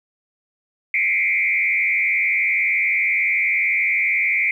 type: tone with frequency modulation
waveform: sine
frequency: 2229 Hz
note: C#7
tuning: 9 cents sharp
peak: -16 dBFS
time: 0.94-4.51 s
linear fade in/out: 2 ms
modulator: 88.5 Hz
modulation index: 2.1
effects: 9-bit